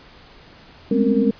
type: tone cluster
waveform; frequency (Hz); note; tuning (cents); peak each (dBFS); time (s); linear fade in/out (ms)
sine; 203.3 / 213.9 / 252.3 / 271.2 / 462.9; G#3 / A3 / B3 / C#4 / A#4; -37 / -49 / +37 / -38 / -12; -21; 0.91-1.31; 5
effects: pink hiss -46 dBFS RMS until 1.39 s + resampled to 11025 Hz